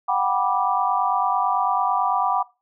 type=chord; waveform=sine; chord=G major seventh; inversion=third; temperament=just; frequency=735 / 784 / 980 / 1176 Hz; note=F#5 / G5 / B5 / D6; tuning=-12 / 0 / -14 / +2 cents; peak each=-24 dBFS; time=0.08-2.43 s; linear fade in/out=10 ms; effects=noise-tail reverb RT60 0.3 s tail -22 dB re dry